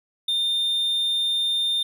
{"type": "tone", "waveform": "triangle", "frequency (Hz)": 3620, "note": "A7", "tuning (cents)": 48, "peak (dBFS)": -19, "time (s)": [0.28, 1.83], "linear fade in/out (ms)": 5, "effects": []}